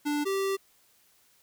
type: tone pair in turn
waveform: square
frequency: 293.7 / 389.8 Hz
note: D4 / G4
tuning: 0 / -10 cents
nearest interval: perfect fourth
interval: 490 cents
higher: second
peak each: -27 dBFS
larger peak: neither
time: 0.05-0.25 / 0.25-0.57 s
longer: second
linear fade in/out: 20 ms
effects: white hiss -64 dBFS RMS until 1.42 s